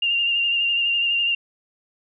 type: tone with vibrato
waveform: sine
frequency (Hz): 2794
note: F7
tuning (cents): 0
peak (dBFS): -18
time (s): 0.02-1.35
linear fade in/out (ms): 5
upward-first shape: sine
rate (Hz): 12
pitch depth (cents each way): 27
effects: none